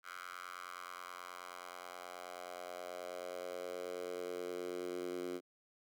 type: tone with high-pass filter sweep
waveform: 10% pulse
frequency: 89.4 Hz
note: F2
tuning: 41 cents sharp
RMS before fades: -45 dBFS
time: 0.03-5.41 s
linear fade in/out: 50 ms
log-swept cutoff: 1400 to 320 Hz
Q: 3.2
effects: none